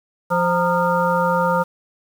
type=harmonic tone with a mistuned harmonic; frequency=174.61 Hz; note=F3; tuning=in tune; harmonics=1 / 3 / 5 / 7 / 8; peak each=-23 / -20 / -20 / -24 / -25 dBFS; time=0.3-1.64 s; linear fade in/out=20 ms; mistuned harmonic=5; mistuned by=+97 cents; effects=7-bit